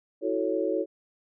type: chord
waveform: sine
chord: F# minor seventh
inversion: third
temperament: equal with one note detuned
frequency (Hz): 325.1 / 370 / 440 / 554.4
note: E4 / F#4 / A4 / C#5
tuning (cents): -24 / 0 / 0 / 0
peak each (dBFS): -30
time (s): 0.21-0.86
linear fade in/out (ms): 50
effects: none